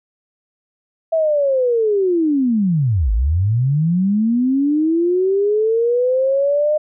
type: linear two-way sweep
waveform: sine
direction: down then up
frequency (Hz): 659.3 to 49 to 613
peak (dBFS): -13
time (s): 1.12-6.78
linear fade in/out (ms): 10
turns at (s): 3.12
effects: none